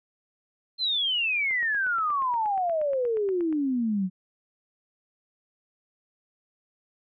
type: exponential sweep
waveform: sine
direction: down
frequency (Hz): 4186 to 179.6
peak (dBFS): -23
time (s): 0.78-4.1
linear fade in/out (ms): 50
type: click train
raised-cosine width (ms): 0.5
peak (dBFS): -30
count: 18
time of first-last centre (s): 1.51-3.527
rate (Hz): 8.43
effects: none